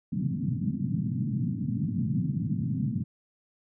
pink band-pass noise, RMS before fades -29 dBFS, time 0.12-3.04 s, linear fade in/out 5 ms, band 110 to 250 Hz, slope 48 dB/octave, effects none

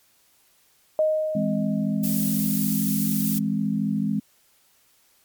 sine tone with exponential decay, 622.3 Hz, D#5, in tune, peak -16 dBFS, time 0.99-2.65 s, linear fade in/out 1 ms, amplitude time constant 360 ms
sine chord, E augmented, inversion none, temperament equal with one note detuned, 163.58 / 207.7 / 261.6 Hz, E3 / G#3 / B#3, -13 / 0 / 0 cents, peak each -28 / -23 / -28 dBFS, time 1.35-4.2 s, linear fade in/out 5 ms
violet noise, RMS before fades -28 dBFS, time 2.03-3.39 s, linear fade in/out 10 ms
effects white hiss -61 dBFS RMS until 5.24 s + MP3 96 kbps

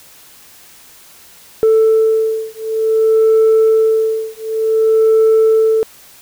sine beating tone pair, 441.9 / 442.45 Hz, A4 / A4, +7 / +10 cents, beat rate 0.55 Hz, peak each -11 dBFS, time 1.63-5.83 s, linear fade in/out 0 ms, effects tanh soft clip ceiling -5 dBFS + white hiss -42 dBFS RMS until 6.21 s

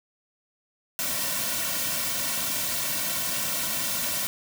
white noise with comb filter, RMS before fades -28 dBFS, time 0.99-4.27 s, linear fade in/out 0 ms, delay 2.4 ms, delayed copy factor -0.95, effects none

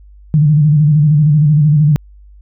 sine tone with vibrato, 150 Hz, D3, 37 cents sharp, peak -6 dBFS, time 0.34-1.96 s, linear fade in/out 0 ms, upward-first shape square, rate 13 Hz, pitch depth 62 cents each way, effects added 50 Hz sine -37 dBFS peak until 2.41 s

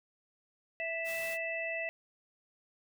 harmonic tone, 659.3 Hz, E5, in tune, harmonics 1 / 3 / 4, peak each -38 / -38 / -38 dBFS, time 0.8-1.89 s, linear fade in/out 0 ms
white noise, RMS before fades -46 dBFS, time 1.04-1.38 s, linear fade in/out 50 ms
effects none

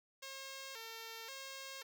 5% pulse tone with vibrato, 493.9 Hz, B4, in tune, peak -35 dBFS, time 0.22-1.83 s, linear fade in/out 10 ms, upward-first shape square, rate 0.94 Hz, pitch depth 150 cents each way, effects none

